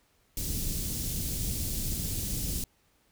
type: band-stop noise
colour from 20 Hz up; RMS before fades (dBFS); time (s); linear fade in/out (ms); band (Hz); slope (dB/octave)
pink; -32; 0.37-2.64; 2; 210 to 5900; 12
effects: pink hiss -68 dBFS RMS until 3.11 s